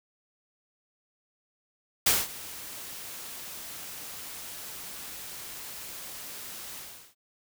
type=noise with ADSR envelope; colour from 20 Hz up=white; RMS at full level=-21 dBFS; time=2.06-7.15 s; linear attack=7 ms; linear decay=200 ms; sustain=-20 dB; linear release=400 ms; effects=none